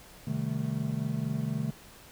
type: chord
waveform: triangle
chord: A half-diminished seventh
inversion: first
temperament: equal with one note detuned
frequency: 130.81 / 154.76 / 196 / 220 Hz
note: C3 / Eb3 / G3 / A3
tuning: 0 / -9 / 0 / 0 cents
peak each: -32 / -31 / -37 / -32 dBFS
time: 0.27-1.71 s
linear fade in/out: 5 ms
effects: pink hiss -52 dBFS RMS until 2.11 s